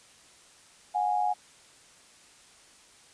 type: tone pair together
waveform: sine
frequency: 728 / 826.6 Hz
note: F#5 / G#5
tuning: -28 / -8 cents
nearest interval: major second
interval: 220 cents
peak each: -27 dBFS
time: 0.94-1.34 s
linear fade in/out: 20 ms
effects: white hiss -56 dBFS RMS until 3.13 s + resampled to 22050 Hz